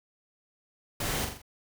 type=noise with echo; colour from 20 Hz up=pink; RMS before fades=-32 dBFS; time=1-1.25 s; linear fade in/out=5 ms; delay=42 ms; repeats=4; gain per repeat=-5 dB; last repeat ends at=1.418 s; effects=none